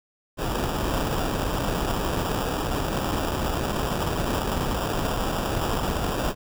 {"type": "noise with sample-and-hold", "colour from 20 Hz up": "pink", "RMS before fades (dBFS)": -26, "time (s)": [0.37, 6.35], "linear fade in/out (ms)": 50, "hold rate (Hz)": 2100, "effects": []}